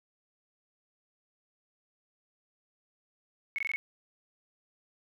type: tone bursts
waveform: sine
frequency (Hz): 2201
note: C#7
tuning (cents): -13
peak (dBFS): -29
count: 5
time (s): 3.56-3.76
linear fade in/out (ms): 0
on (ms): 24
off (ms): 20
effects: none